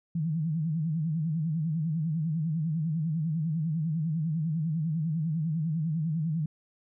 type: tone with vibrato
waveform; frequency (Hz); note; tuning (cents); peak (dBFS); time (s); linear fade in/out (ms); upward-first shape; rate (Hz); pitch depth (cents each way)
sine; 159.5; D#3; +43; -26; 0.15-6.46; 5; sine; 10; 120
effects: none